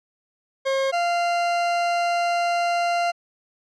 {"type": "tone pair in turn", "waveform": "40% pulse", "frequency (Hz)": [538, 693.5], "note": ["C5", "F5"], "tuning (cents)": [48, -12], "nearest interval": "major third", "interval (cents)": 440, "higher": "second", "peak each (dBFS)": -19, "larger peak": "neither", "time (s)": [[0.65, 0.92], [0.92, 3.12]], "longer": "second", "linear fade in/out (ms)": 20, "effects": ["low-pass 5000 Hz 12 dB/octave"]}